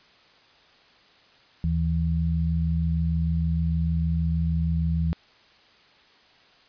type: tone pair together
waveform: sine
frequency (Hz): 77.3 / 163.8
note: D#2 / E3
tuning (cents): -11 / -11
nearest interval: octave + minor second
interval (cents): 1300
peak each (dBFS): -24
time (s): 1.64-5.13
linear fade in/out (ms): 0
effects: white hiss -56 dBFS RMS until 6.68 s + resampled to 11025 Hz